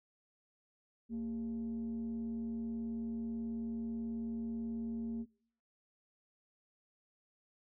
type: tone with frequency modulation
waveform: sine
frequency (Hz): 229.6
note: A#3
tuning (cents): -26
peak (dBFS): -35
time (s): 1.09-5.26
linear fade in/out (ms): 50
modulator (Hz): 172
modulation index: 0.29
effects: noise-tail reverb RT60 0.7 s tail -26 dB re dry + tanh soft clip ceiling -32 dBFS